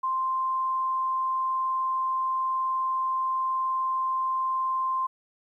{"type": "tone", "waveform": "sine", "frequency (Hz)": 1046.5, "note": "C6", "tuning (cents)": 0, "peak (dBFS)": -24, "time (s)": [0.03, 5.07], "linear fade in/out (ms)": 10, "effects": ["11-bit"]}